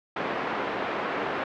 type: band-pass noise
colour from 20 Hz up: pink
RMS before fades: -30 dBFS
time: 0.16-1.44 s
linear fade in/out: 5 ms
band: 340 to 1900 Hz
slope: 12 dB/octave
effects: low-pass 4000 Hz 12 dB/octave